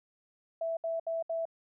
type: tone bursts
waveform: sine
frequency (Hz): 659.3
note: E5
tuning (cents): 0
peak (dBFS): -30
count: 4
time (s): 0.61-1.454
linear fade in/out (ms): 5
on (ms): 160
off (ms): 68
effects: none